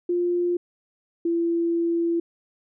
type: tone pair in turn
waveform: sine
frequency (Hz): 351 / 337.5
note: F4 / E4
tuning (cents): +9 / +41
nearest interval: minor second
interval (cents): 68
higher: first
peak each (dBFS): -20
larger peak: neither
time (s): 0.09-0.57 / 1.25-2.2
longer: second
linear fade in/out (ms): 5
effects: none